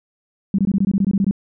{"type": "tone bursts", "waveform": "sine", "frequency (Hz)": 196, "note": "G3", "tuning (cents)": 0, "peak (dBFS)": -13, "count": 12, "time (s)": [0.54, 1.311], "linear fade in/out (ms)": 2, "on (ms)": 45, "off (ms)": 21, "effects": []}